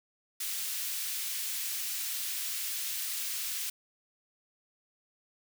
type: high-pass noise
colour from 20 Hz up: white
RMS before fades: -35 dBFS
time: 0.4-3.7 s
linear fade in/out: 5 ms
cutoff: 2200 Hz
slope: 12 dB/octave
effects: none